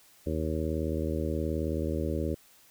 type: harmonic tone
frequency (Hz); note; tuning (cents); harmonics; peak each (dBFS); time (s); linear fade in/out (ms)
78.8; D#2; +23; 1 / 2 / 3 / 4 / 5 / 6 / 7; -32 / -37 / -36 / -35 / -37 / -38 / -38; 0.26-2.35; 10
effects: white hiss -59 dBFS RMS until 2.7 s